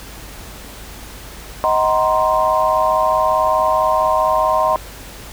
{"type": "chord", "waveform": "sine", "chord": "C half-diminished seventh", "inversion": "first", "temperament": "just", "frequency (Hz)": [627.9, 753.5, 941.9, 1046.5], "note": ["Eb5", "Gb5", "Bb5", "C6"], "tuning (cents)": [16, 31, 18, 0], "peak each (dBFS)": [-17, -21, -19, -17], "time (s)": [1.64, 4.76], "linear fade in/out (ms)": 0, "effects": ["added 50 Hz sine -37 dBFS peak until 5.32 s", "pink hiss -36 dBFS RMS until 5.32 s"]}